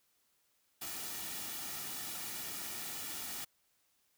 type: noise with comb filter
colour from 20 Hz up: white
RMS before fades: -42 dBFS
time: 0.81-3.45 s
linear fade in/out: 10 ms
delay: 1.9 ms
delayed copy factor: -0.5
effects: white hiss -75 dBFS RMS until 4.17 s